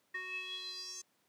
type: tone with band-pass filter sweep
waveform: square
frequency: 370 Hz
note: F#4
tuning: in tune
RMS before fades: -43 dBFS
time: 0.14-1.02 s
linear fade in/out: 10 ms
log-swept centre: 1900 to 6600 Hz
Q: 8.9
effects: pink hiss -74 dBFS RMS until 1.28 s + high-pass 200 Hz 12 dB/octave